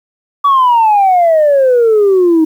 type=exponential sweep; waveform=sine; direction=down; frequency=1152 to 311.1 Hz; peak=-4 dBFS; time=0.44-2.45 s; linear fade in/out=10 ms; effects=tanh soft clip ceiling -3 dBFS + 7-bit